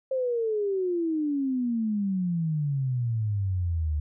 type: exponential sweep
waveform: sine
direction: down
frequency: 534 to 73.42 Hz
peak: -24 dBFS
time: 0.11-4 s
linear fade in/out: 5 ms
effects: none